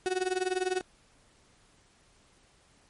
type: tone with tremolo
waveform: 35% pulse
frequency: 370 Hz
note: F#4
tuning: in tune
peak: -23 dBFS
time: 0.06-0.81 s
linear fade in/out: 0 ms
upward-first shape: sine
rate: 20 Hz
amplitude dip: 85%
effects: pink hiss -63 dBFS RMS until 2.89 s + MP3 48 kbps